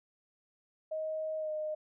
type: tone with pitch glide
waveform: sine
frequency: 628 to 615.4 Hz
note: D#5 to D#5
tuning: +16 to -19 cents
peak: -33 dBFS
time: 0.91-1.75 s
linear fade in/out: 10 ms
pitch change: -35 cents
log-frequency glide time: 1.38-1.51 s
effects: none